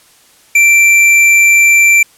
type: tone with tanh clipping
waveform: triangle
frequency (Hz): 2349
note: D7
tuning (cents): 0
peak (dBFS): -6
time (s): 0.55-2.03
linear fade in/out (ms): 5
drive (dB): 17
effects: white hiss -46 dBFS RMS until 2.17 s + low-pass 12000 Hz 12 dB/octave